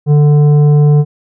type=tone with tanh clipping; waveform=triangle; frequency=147.6 Hz; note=D3; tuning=9 cents sharp; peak=-6 dBFS; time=0.06-1.05 s; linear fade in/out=50 ms; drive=13 dB; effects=none